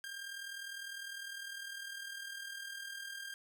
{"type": "tone with amplitude modulation", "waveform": "sawtooth", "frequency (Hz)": 1600, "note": "G6", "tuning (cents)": 35, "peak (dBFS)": -37, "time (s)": [0.04, 3.34], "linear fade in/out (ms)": 0, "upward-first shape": "sine", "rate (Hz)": 39.9, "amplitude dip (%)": 55, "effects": []}